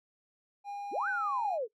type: tone with pitch glide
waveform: triangle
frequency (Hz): 810 to 819.4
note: G#5 to G#5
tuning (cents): -43 to -24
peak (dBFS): -35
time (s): 0.64-1.59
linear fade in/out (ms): 50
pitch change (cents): +19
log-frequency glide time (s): 0.9-1.41
type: linear two-way sweep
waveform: sine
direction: up then down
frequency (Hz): 196 to 1578 to 412.7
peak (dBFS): -30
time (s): 0.91-1.68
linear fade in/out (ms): 50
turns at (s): 1.08
effects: noise-tail reverb RT60 0.1 s tail -20 dB re dry